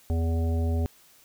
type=harmonic tone; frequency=82.41 Hz; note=E2; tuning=in tune; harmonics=1 / 3 / 5 / 7 / 9; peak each=-23 / -33 / -37 / -40 / -42 dBFS; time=0.1-0.86 s; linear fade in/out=0 ms; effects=white hiss -57 dBFS RMS until 1.24 s